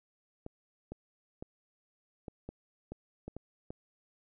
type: clicks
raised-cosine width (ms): 2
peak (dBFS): -28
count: 9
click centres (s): 0.464 / 0.92 / 1.425 / 2.282 / 2.49 / 2.92 / 3.28 / 3.366 / 3.705
effects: none